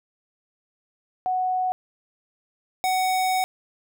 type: tone pair in turn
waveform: sine / square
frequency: 740 / 746.9 Hz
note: F#5 / F#5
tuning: 0 / +16 cents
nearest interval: unison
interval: 16 cents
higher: second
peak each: -21 dBFS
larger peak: neither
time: 1.26-1.72 / 2.84-3.44 s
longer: second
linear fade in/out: 0 ms
effects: none